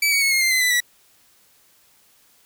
sawtooth tone with pitch steps, 2300 / 2246 / 2194 / 2142 / 2092 / 2043 / 1995.3 / 1948.6 Hz, D7 / C#7 / C#7 / C7 / C7 / C7 / B6 / B6, -37 / +22 / -18 / +40 / -1 / -42 / +17 / -24 cents, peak -13 dBFS, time 0.02-0.804 s, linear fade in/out 5 ms, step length 98 ms, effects white hiss -57 dBFS RMS until 2.45 s

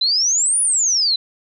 sine exponential two-way sweep, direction up then down, 3951 to 9956 to 3951 Hz, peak -14 dBFS, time 0.01-1.16 s, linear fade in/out 5 ms, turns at 0.61 s, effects none

